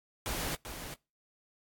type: noise with echo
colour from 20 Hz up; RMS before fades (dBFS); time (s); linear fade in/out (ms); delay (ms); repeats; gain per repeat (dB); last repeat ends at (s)
pink; -35; 0.26-0.55; 0; 390; 1; -8; 0.94
effects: noise-tail reverb RT60 0.3 s tail -26 dB re dry + AAC 64 kbps